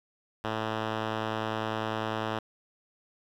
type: tone with low-pass filter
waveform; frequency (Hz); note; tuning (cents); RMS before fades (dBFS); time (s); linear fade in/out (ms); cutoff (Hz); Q
5% pulse; 110; A2; 0; -32; 0.44-2.39; 5; 2900; 1
effects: 9-bit